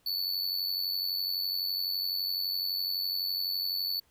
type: tone with amplitude modulation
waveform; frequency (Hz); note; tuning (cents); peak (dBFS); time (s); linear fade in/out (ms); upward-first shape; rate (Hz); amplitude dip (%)
square; 4464; C#8; +11; -27; 0.06-4; 5; sine; 91.9; 65
effects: pink hiss -68 dBFS RMS until 4.1 s